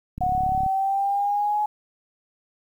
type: click train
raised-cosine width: 5 ms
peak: -20 dBFS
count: 18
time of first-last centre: 0.18-0.663 s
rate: 35.2 Hz
type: exponential sweep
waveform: sine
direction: up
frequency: 730 to 845 Hz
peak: -20 dBFS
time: 0.21-1.66 s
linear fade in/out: 5 ms
effects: 9-bit